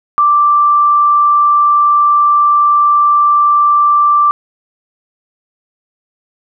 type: tone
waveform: sine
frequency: 1174.7 Hz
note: D6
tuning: in tune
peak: -6 dBFS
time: 0.18-4.31 s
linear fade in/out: 0 ms
effects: none